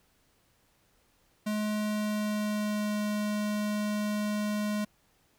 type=tone with pitch glide; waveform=square; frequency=211.7 to 209.5 Hz; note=G#3 to G#3; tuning=+33 to +15 cents; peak=-29 dBFS; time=1.46-4.85 s; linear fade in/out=10 ms; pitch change=-18 cents; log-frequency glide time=1.69-3 s; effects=pink hiss -68 dBFS RMS until 5.38 s